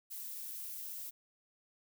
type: noise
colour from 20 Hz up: violet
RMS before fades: -44 dBFS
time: 0.1-1.11 s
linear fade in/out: 20 ms
effects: none